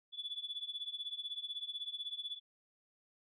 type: tone with tremolo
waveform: sine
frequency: 3444 Hz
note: A7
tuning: 38 cents flat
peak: -35 dBFS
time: 0.12-2.4 s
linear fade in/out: 50 ms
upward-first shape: triangle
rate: 16 Hz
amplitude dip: 95%
effects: tanh soft clip ceiling -32 dBFS